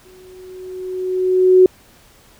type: tone with exponential growth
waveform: sine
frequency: 370 Hz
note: F#4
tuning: in tune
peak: -4 dBFS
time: 0.05-1.66 s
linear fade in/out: 2 ms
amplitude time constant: 350 ms
effects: pink hiss -49 dBFS RMS until 2.39 s